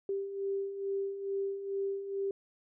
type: beating tone pair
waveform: sine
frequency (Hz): 392 / 394.3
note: G4 / G4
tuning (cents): 0 / +10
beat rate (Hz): 2.3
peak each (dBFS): -40 / -33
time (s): 0.09-2.31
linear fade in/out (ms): 2
effects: none